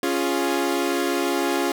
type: chord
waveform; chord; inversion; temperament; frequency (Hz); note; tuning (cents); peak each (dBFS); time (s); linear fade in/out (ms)
sawtooth; Db major; none; equal; 277.2 / 349.2 / 415.3; Db4 / F4 / Ab4; 0 / 0 / 0; -21 / -20 / -24; 0.03-1.72; 2
effects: none